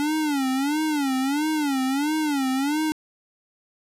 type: tone with vibrato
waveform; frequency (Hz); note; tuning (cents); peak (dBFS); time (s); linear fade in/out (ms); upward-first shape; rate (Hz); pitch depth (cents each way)
square; 285.4; D4; -49; -22; 0-2.92; 0; sine; 1.5; 160
effects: resampled to 32000 Hz + 10-bit